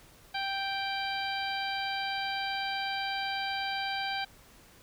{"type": "harmonic tone", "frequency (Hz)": 784, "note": "G5", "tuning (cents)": 0, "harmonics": [1, 2, 3, 4, 5, 6], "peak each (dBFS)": [-34, -37, -39, -40, -41, -42], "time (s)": [0.34, 4.25], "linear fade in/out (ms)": 10, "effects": ["pink hiss -57 dBFS RMS until 4.82 s"]}